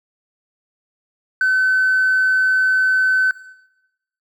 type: tone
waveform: triangle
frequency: 1521 Hz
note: F#6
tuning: 47 cents sharp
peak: -10 dBFS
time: 1.41-3.31 s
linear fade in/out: 2 ms
effects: noise-tail reverb RT60 0.9 s tail -19 dB re dry + tanh soft clip ceiling -10 dBFS